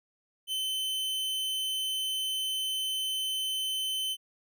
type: tone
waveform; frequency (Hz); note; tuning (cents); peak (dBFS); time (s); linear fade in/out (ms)
45% pulse; 3060; G7; -42; -29; 0.47-4.17; 50
effects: none